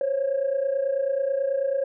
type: tone pair together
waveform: sine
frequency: 523.3 / 552.5 Hz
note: C5 / C#5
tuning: 0 / -6 cents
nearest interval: minor second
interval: 94 cents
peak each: -26 / -22 dBFS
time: 0.01-1.84 s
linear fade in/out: 2 ms
effects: tanh soft clip ceiling -17 dBFS